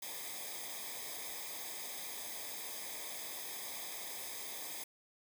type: noise with comb filter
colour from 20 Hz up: white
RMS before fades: -44 dBFS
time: 0.02-4.84 s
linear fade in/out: 5 ms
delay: 0.7 ms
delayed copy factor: -0.8
effects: none